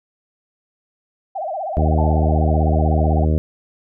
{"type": "tone with vibrato", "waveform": "sine", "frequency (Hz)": 695, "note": "F5", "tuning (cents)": -9, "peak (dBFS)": -22, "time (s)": [1.35, 3.25], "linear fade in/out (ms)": 10, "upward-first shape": "sine", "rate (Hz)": 16, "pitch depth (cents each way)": 230}
{"type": "harmonic tone", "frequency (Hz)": 77.78, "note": "D#2", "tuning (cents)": 0, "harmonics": [1, 2, 3, 4, 5, 6, 7, 8], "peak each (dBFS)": [-15, -21, -25, -27, -29, -31, -32, -33], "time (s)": [1.77, 3.38], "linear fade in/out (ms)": 0}
{"type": "tone with exponential decay", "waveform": "sine", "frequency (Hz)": 866, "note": "A5", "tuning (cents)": -28, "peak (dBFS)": -23, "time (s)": [1.98, 2.67], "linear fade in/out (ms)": 5, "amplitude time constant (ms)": 150}
{"effects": []}